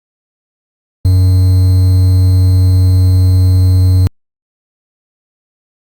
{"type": "tone with quantisation", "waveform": "triangle", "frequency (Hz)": 92.5, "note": "F#2", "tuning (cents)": 0, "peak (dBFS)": -3, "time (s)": [1.05, 4.07], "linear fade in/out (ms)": 0, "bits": 5, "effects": ["Opus 48 kbps"]}